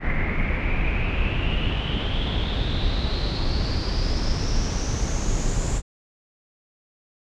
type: noise with low-pass filter sweep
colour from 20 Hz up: brown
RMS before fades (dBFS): -23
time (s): 0-5.82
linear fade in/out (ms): 50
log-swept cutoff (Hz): 2000 to 7400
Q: 8.5
effects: none